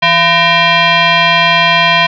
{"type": "tone with frequency modulation", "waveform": "sine", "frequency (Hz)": 681, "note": "F5", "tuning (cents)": -44, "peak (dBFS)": -6, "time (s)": [0.02, 2.07], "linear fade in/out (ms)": 10, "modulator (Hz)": 846, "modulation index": 3.4, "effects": []}